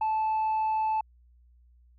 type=tone; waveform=sine; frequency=873 Hz; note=A5; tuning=14 cents flat; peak=-22 dBFS; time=0.01-1.01 s; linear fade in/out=5 ms; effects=tanh soft clip ceiling -23 dBFS + added 60 Hz sine -56 dBFS peak until 1.98 s